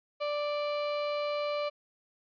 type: tone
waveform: 35% pulse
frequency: 587.3 Hz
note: D5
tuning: in tune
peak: -28 dBFS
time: 0.2-1.7 s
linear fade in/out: 20 ms
effects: resampled to 11025 Hz